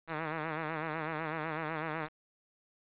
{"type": "tone with vibrato", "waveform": "5% pulse", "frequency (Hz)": 157.8, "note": "D#3", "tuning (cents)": 25, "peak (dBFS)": -23, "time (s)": [0.07, 2.09], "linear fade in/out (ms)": 50, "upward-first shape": "sine", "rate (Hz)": 8, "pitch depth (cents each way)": 76, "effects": ["resampled to 8000 Hz", "9-bit"]}